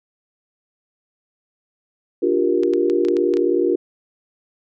sine chord, G minor seventh, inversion second, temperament just, 294 / 352.8 / 392 / 470.4 Hz, D4 / F4 / G4 / Bb4, +2 / +18 / 0 / +16 cents, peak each -23 / -18 / -21 / -22 dBFS, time 2.22-3.76 s, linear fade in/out 10 ms
clicks, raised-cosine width 0.2 ms, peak -17 dBFS, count 8, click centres 2.634 / 2.736 / 2.899 / 3.05 / 3.085 / 3.168 / 3.338 / 3.37 s
effects none

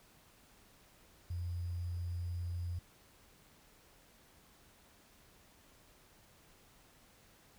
sine tone with sample-and-hold, 87.31 Hz, F2, in tune, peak -36 dBFS, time 1.3-2.79 s, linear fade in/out 5 ms, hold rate 4900 Hz, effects pink hiss -64 dBFS RMS until 7.58 s

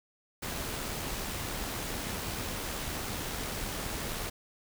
pink noise with amplitude modulation, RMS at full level -35 dBFS, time 0.42-4.3 s, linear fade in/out 10 ms, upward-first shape sine, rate 79 Hz, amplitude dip 25%, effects none

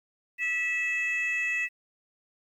sine tone pair together, 1956 / 2611 Hz, B6 / E7, -17 / -17 cents, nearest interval perfect fourth, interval 500 cents, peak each -27 dBFS, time 0.38-1.69 s, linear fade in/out 50 ms, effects tanh soft clip ceiling -22 dBFS + 10-bit

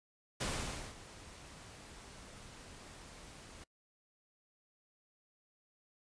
pink noise with ADSR envelope, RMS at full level -36 dBFS, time 0.4-3.64 s, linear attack 11 ms, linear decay 530 ms, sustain -17 dB, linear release 4 ms, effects noise-tail reverb RT60 0.1 s tail -24 dB re dry + resampled to 22050 Hz

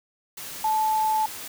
sine tone in noise, 870 Hz, A5, 20 cents flat, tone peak -20 dBFS, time 0.64-1.26 s, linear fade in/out 5 ms, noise white, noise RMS -37 dBFS, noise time 0.37-1.48 s, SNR +14 dB, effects none

